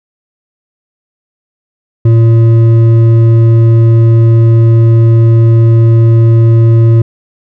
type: tone with hard clipping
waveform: sine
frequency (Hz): 114.4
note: A#2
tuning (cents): -32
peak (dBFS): -4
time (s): 2.05-7.02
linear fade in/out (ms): 5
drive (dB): 7
effects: none